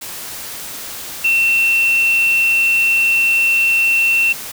sine tone in noise, 2700 Hz, E7, 41 cents sharp, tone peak -11 dBFS, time 1.24-4.33 s, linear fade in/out 10 ms, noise white, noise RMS -29 dBFS, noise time 0.01-4.52 s, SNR +15 dB, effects none

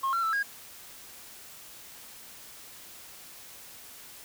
sine tone with pitch steps, 1076 / 1361 / 1321 / 1634 Hz, C6 / F6 / E6 / G#6, +48 / -45 / +3 / -29 cents, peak -23 dBFS, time 0.03-0.43 s, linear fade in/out 10 ms, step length 100 ms, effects tanh soft clip ceiling -24 dBFS + white hiss -48 dBFS RMS until 4.24 s

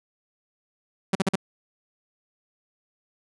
sawtooth tone bursts, 191.9 Hz, G3, 37 cents flat, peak -15 dBFS, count 4, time 1.13-1.357 s, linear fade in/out 5 ms, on 23 ms, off 45 ms, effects resampled to 24000 Hz

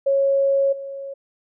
sine tone with level steps, 550 Hz, C#5, 14 cents flat, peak -15 / -29 dBFS, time 0.06-1.14 s, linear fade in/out 10 ms, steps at 0.72 s, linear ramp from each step 10 ms, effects none

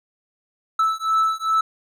triangle beating tone pair, 1311 / 1313.5 Hz, E6 / E6, -10 / -7 cents, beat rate 2.5 Hz, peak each -19 dBFS, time 0.79-1.61 s, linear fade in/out 5 ms, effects none

